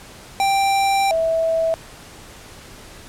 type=tone pair in turn; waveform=square / sine; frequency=786 / 652.8 Hz; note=G5 / E5; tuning=+4 / -17 cents; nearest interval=minor third; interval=321 cents; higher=first; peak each=-16 dBFS; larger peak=neither; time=0.4-1.11 / 1.11-1.74 s; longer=first; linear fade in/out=0 ms; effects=pink hiss -41 dBFS RMS until 3.08 s + low-pass 11000 Hz 12 dB/octave